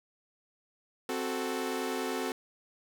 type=chord; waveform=sawtooth; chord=F# diminished; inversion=second; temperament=equal; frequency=261.6 / 370 / 440 Hz; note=C4 / F#4 / A4; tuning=0 / 0 / 0 cents; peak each=-32 dBFS; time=1.09-2.32 s; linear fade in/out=2 ms; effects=none